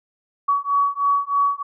sine beating tone pair, 1129 / 1132.2 Hz, C#6 / C#6, +31 / +36 cents, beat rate 3.2 Hz, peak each -20 dBFS, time 0.48-1.63 s, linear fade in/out 10 ms, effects none

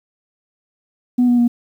sine tone with pitch steps, 246.9 / 242.9 / 239 Hz, B3 / B3 / A#3, 0 / -29 / +43 cents, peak -9 dBFS, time 1.18-1.48 s, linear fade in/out 10 ms, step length 100 ms, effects tanh soft clip ceiling -8 dBFS + 8-bit

